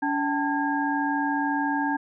sine tone cluster, 285.6 / 775 / 889 / 1631 Hz, D4 / G5 / A5 / G#6, -48 / -20 / +18 / -32 cents, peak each -26 / -33 / -27 / -30 dBFS, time 0.02-1.97 s, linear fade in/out 10 ms, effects none

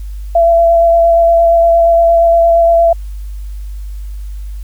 sine tone with vibrato, 674 Hz, E5, 38 cents sharp, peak -5 dBFS, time 0.35-2.93 s, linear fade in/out 5 ms, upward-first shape square, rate 8.6 Hz, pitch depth 10 cents each way, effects added 50 Hz sine -21 dBFS peak until 4.63 s + white hiss -48 dBFS RMS until 4.63 s

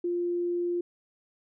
sine tone, 349.4 Hz, F4, 1 cent sharp, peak -26 dBFS, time 0.04-0.81 s, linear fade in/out 5 ms, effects none

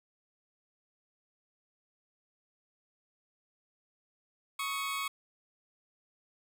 20% pulse tone pair together, 1108.7 / 1266.2 Hz, C#6 / D#6, 0 / +30 cents, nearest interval major second, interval 230 cents, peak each -29 / -35 dBFS, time 4.59-5.08 s, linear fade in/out 5 ms, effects none

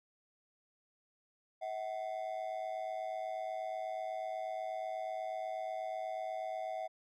triangle ring-modulated tone, 698.5 Hz, F5, in tune, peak -32 dBFS, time 1.61-6.88 s, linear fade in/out 20 ms, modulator 54.1 Hz, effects none

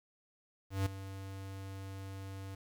square tone with ADSR envelope, 96.9 Hz, G2, 20 cents flat, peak -29 dBFS, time 0.7-2.55 s, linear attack 160 ms, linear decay 8 ms, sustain -14 dB, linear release 5 ms, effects 10-bit

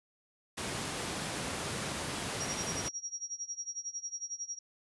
pink high-pass noise, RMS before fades -37 dBFS, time 0.57-2.89 s, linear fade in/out 10 ms, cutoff 100 Hz, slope 12 dB/octave
sine tone with tremolo, 5670 Hz, F8, 25 cents sharp, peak -34 dBFS, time 2.4-4.59 s, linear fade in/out 5 ms, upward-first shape sine, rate 11 Hz, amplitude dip 90%
effects resampled to 24000 Hz

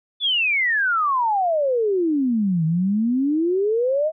sine exponential two-way sweep, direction down then up, 3520 to 156.1 to 647 Hz, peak -17 dBFS, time 0.2-4.12 s, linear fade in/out 50 ms, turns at 2.65 s, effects none

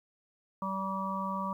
harmonic tone, 192.6 Hz, G3, 30 cents flat, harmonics 1 / 3 / 5 / 6, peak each -36 / -42 / -36 / -36 dBFS, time 0.62-1.53 s, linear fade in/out 2 ms, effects 11-bit

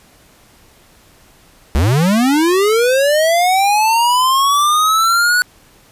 square linear sweep, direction up, 61.74 to 1483 Hz, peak -11 dBFS, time 1.75-5.42 s, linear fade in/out 0 ms, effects pink hiss -48 dBFS RMS until 5.91 s + resampled to 32000 Hz

